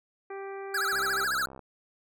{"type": "harmonic tone", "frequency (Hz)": 392, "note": "G4", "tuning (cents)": 0, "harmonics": [1, 2, 3, 4, 5, 6], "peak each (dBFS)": [-37, -43, -47, -49, -51, -53], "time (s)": [0.3, 1.25], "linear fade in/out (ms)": 5}
{"type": "tone with vibrato", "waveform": "square", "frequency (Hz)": 1463, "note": "F#6", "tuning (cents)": -20, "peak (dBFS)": -27, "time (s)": [0.74, 1.46], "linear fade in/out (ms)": 5, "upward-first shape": "sine", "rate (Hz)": 14, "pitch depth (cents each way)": 240}
{"type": "click train", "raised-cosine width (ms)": 1, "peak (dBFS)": -31, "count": 45, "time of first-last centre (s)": [0.93, 1.593], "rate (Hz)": 66.4}
{"effects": []}